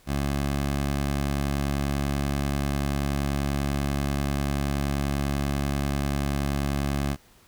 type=tone; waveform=15% pulse; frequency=70.3 Hz; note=C#2; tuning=25 cents sharp; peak=-18 dBFS; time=0.06-7.17 s; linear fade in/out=50 ms; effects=pink hiss -57 dBFS RMS until 7.47 s